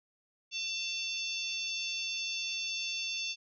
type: harmonic tone with a mistuned harmonic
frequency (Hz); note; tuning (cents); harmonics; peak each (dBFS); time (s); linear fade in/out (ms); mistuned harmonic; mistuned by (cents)
901; A5; +41; 3 / 4 / 5 / 6 / 7; -37 / -39 / -41 / -43 / -44; 0.51-3.36; 50; 4; -46
effects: none